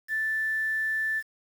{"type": "tone with quantisation", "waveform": "sine", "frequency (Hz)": 1760, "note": "A6", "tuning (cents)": 0, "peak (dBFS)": -25, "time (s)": [0.08, 1.23], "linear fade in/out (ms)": 50, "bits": 8, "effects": []}